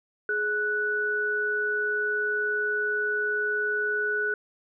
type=tone pair together; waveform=sine; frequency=420.7 / 1480 Hz; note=G#4 / F#6; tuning=+22 / 0 cents; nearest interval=octave + minor seventh; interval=2178 cents; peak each=-30 / -25 dBFS; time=0.29-4.34 s; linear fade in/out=2 ms; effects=none